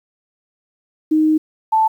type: tone pair in turn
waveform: sine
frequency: 311.1 / 879.9 Hz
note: D#4 / A5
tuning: 0 / 0 cents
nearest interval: octave + tritone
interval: 1800 cents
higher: second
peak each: -11 dBFS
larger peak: neither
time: 1.11-1.38 / 1.72-1.88 s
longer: first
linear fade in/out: 10 ms
effects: 8-bit